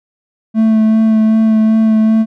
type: tone with vibrato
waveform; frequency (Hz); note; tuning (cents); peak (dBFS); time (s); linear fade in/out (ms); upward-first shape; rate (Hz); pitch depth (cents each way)
triangle; 220; A3; 0; -5; 0.54-2.26; 50; sine; 2.6; 14
effects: none